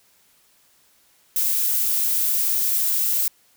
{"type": "noise", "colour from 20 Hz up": "violet", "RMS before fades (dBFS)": -21, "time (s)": [1.36, 3.28], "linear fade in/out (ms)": 2, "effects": ["white hiss -59 dBFS RMS until 3.56 s"]}